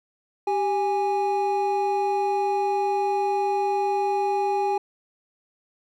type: tone pair together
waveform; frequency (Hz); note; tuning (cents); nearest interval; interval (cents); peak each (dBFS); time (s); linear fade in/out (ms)
triangle; 392 / 823; G4 / G#5; 0 / -16; octave + minor second; 1284; -23 / -21; 0.47-4.78; 5
effects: none